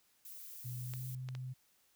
violet noise, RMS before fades -50 dBFS, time 0.25-1.15 s, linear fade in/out 2 ms
sine tone with pitch glide, 124.2 to 128.36 Hz, B2 to C3, +10 to -33 cents, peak -40 dBFS, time 0.64-1.54 s, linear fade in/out 20 ms, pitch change +57 cents, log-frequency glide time 0.91-1.02 s
clicks, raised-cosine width 0.2 ms, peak -31 dBFS, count 3, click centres 0.937 / 1.288 / 1.351 s
effects white hiss -72 dBFS RMS until 1.95 s

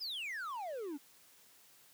triangle exponential sweep, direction down, 5274 to 268.5 Hz, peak -37 dBFS, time 0-0.98 s, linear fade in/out 20 ms, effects white hiss -63 dBFS RMS until 1.93 s + high-pass 100 Hz 12 dB/octave

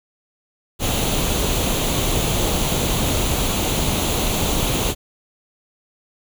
pink noise with comb filter, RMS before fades -20 dBFS, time 0.79-4.95 s, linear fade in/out 50 ms, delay 0.29 ms, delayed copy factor +0.55, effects none

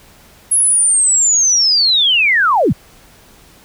sine linear sweep, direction down, 10800 to 73.42 Hz, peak -9 dBFS, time 0.51-2.73 s, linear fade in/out 10 ms, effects pink hiss -45 dBFS RMS until 3.64 s

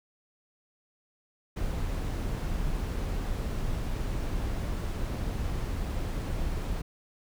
brown noise, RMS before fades -31 dBFS, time 1.56-6.82 s, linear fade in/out 10 ms, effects none

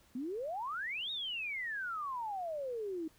sine exponential two-way sweep, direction up then down, 236.4 to 3800 to 309.5 Hz, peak -36 dBFS, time 0.15-3.08 s, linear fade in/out 5 ms, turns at 1.11 s, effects pink hiss -66 dBFS RMS until 3.18 s

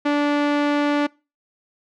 sawtooth tone, 291.2 Hz, D4, 15 cents flat, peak -13 dBFS, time 0.05-1.07 s, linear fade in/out 10 ms, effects noise-tail reverb RT60 0.3 s tail -24 dB re dry + low-pass 3000 Hz 12 dB/octave

